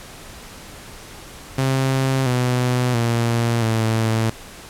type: tone with pitch steps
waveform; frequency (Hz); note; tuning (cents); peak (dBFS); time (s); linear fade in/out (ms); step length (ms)
sawtooth; 133.1 / 124.8 / 117.1 / 112; C3 / B2 / A#2 / A2; +30 / +19 / +8 / +31; -13; 1.58-4.3; 5; 680
effects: pink hiss -39 dBFS RMS until 4.69 s + low-pass 12000 Hz 12 dB/octave